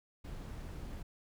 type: noise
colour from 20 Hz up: brown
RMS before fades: -44 dBFS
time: 0.24-1.03 s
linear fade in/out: 10 ms
effects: none